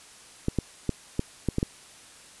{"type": "clicks", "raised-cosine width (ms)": 3, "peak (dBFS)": -11, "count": 7, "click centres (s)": [0.484, 0.587, 0.893, 1.194, 1.487, 1.584, 1.629], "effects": ["white hiss -50 dBFS RMS until 2.4 s", "resampled to 24000 Hz"]}